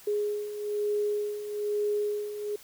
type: beating tone pair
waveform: sine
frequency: 415.3 / 416.4 Hz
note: G#4 / G#4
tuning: 0 / +5 cents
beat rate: 1.1 Hz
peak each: -34 / -28 dBFS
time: 0.07-2.56 s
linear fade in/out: 5 ms
effects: white hiss -52 dBFS RMS until 2.63 s